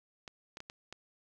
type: clicks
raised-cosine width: 0.2 ms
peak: -27 dBFS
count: 5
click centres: 0.278 / 0.571 / 0.604 / 0.699 / 0.926 s
effects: none